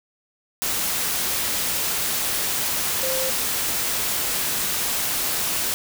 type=tone in noise; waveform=sine; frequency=523.3 Hz; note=C5; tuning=in tune; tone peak=-26 dBFS; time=3.03-3.3 s; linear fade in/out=0 ms; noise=white; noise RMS=-24 dBFS; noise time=0.62-5.74 s; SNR=-5 dB; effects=none